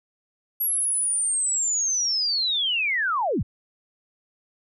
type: linear sweep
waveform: sine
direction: down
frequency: 11550 to 47.25 Hz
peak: -21 dBFS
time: 0.6-3.43 s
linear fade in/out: 10 ms
effects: none